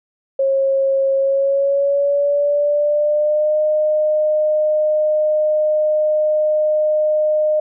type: tone with pitch glide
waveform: sine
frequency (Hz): 542 to 611.9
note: C#5 to D#5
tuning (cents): -39 to -29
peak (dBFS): -13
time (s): 0.39-7.6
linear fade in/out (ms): 5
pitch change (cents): +210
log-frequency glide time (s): 1.15-3.59
effects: none